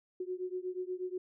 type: beating tone pair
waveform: sine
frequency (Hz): 362.8 / 371.1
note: F#4 / F#4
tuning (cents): -34 / +5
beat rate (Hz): 8.3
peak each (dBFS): -38 / -39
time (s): 0.2-1.18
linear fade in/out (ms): 5
effects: none